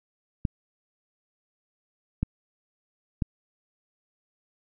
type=clicks; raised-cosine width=5 ms; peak=-12 dBFS; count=3; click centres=0.452 / 2.23 / 3.222 s; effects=none